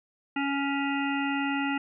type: harmonic tone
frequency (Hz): 279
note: C#4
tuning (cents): +11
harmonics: 1 / 3 / 5 / 7 / 9 / 10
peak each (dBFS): -28 / -33 / -35 / -36 / -38 / -38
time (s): 0.36-1.78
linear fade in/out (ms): 5
effects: none